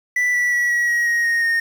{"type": "tone with pitch steps", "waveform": "triangle", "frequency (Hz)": [1975.5, 1956.2, 1937.1, 1918.2, 1899.4, 1880.8, 1862.5, 1844.3], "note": ["B6", "B6", "B6", "A#6", "A#6", "A#6", "A#6", "A#6"], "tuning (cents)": [0, -17, -34, 49, 32, 15, -2, -19], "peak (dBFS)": -14, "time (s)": [0.16, 1.6], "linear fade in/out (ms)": 5, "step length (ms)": 180, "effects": ["7-bit"]}